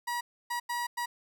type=tone bursts at uneven times; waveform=30% pulse; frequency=961 Hz; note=B5; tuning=48 cents flat; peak=-28 dBFS; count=4; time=0.07-0.21 / 0.5-0.6 / 0.69-0.87 / 0.97-1.06 s; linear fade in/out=10 ms; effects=none